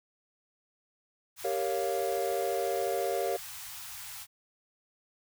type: band-stop noise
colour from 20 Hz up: white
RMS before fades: -43 dBFS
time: 1.36-4.27 s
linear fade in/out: 50 ms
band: 140 to 740 Hz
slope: 48 dB/octave
type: chord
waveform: triangle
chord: G half-diminished seventh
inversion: none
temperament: equal with one note detuned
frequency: 392 / 466.2 / 557.9 / 698.5 Hz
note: G4 / Bb4 / Db5 / F5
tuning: 0 / 0 / +11 / 0 cents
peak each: -32 dBFS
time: 1.44-3.37 s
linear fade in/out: 10 ms
effects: none

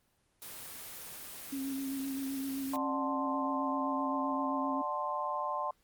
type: noise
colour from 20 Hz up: white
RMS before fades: -45 dBFS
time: 0.42-2.76 s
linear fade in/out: 0 ms
type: tone with vibrato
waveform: sine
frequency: 271 Hz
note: C#4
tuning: 39 cents flat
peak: -34 dBFS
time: 1.52-4.82 s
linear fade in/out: 10 ms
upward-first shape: sine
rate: 7.7 Hz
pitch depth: 25 cents each way
type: chord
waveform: sine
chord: D dominant seventh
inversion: none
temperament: equal with one note detuned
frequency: 594.8 / 740 / 880 / 1046.5 Hz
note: D5 / F#5 / A5 / C6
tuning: +22 / 0 / 0 / 0 cents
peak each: -39 / -41 / -38 / -35 dBFS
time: 2.73-5.71 s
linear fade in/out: 5 ms
effects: pink hiss -73 dBFS RMS until 5.83 s + Opus 24 kbps

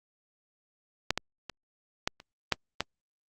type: clicks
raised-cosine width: 0.2 ms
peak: -7 / -11 / -20 / -9 / -29 / -6 / -10 dBFS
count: 7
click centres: 1.106 / 1.176 / 1.497 / 2.075 / 2.201 / 2.523 / 2.806 s
effects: Opus 48 kbps

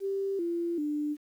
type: tone with pitch steps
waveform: sine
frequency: 392 / 341.3 / 297.1 Hz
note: G4 / F4 / D4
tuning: 0 / -40 / +20 cents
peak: -28 dBFS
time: 0-1.17 s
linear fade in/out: 50 ms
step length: 390 ms
effects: 10-bit

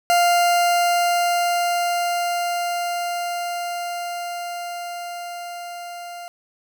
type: tone with level ramp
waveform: 40% pulse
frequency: 698.5 Hz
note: F5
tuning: in tune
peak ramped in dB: -13 to -32 dBFS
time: 0.1-6.28 s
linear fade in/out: 0 ms
effects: none

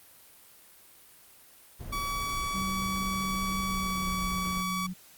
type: noise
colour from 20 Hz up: brown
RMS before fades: -39 dBFS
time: 1.79-4.63 s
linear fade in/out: 20 ms
type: tone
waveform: sawtooth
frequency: 1139 Hz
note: C#6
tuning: 47 cents sharp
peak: -27 dBFS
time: 1.92-4.87 s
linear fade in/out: 10 ms
type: tone with pitch glide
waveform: sine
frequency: 191.5 to 183.06 Hz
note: G3 to F#3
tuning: -40 to -18 cents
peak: -33 dBFS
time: 2.53-4.94 s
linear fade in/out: 20 ms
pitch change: -78 cents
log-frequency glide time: 3.61-4.2 s
effects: white hiss -55 dBFS RMS until 5.17 s + Opus 32 kbps

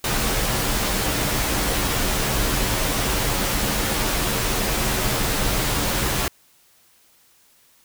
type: noise with comb filter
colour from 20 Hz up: pink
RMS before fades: -22 dBFS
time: 0.04-6.28 s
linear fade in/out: 2 ms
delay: 12 ms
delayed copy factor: -0.55
effects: white hiss -57 dBFS RMS until 7.84 s

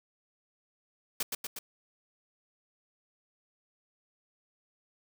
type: noise with echo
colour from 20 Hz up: white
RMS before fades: -31 dBFS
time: 1.2-1.23 s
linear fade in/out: 5 ms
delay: 120 ms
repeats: 3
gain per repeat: -3 dB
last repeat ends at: 1.59 s
effects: none

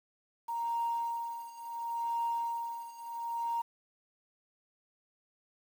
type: tone with tremolo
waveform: sine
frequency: 932.3 Hz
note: A#5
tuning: in tune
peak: -28 dBFS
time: 0.48-3.62 s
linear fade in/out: 10 ms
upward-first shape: triangle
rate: 0.71 Hz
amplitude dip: 90%
effects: tanh soft clip ceiling -25 dBFS + 9-bit

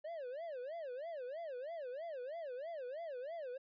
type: tone with vibrato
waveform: triangle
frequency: 578 Hz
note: D5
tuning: 28 cents flat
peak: -40 dBFS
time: 0.04-3.58 s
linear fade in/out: 10 ms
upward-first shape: sine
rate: 3.1 Hz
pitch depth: 290 cents each way
effects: resampled to 11025 Hz

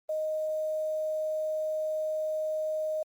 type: tone with quantisation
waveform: sine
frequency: 622.3 Hz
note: D#5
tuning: in tune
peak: -28 dBFS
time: 0.09-3.03 s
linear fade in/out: 5 ms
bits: 9
effects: Opus 24 kbps

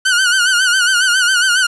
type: tone with vibrato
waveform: sawtooth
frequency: 1480 Hz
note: F#6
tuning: in tune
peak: -7 dBFS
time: 0.05-1.67 s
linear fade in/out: 10 ms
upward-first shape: sine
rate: 7.3 Hz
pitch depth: 87 cents each way
effects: resampled to 24000 Hz + 7-bit

